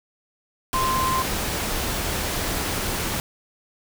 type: tone in noise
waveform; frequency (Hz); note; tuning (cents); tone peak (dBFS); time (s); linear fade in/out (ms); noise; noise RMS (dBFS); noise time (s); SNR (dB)
sine; 1042; C6; -7; -21; 0.74-1.22; 0; pink; -26; 0.73-3.2; +2
effects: none